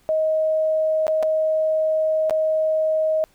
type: tone with dropouts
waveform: sine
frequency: 629 Hz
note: D#5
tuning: 19 cents sharp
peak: -17 dBFS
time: 0.09-3.24 s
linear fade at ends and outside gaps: 0 ms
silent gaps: 1.068-1.08 / 1.227-1.231 / 2.297-2.308 s
effects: pink hiss -59 dBFS RMS until 3.34 s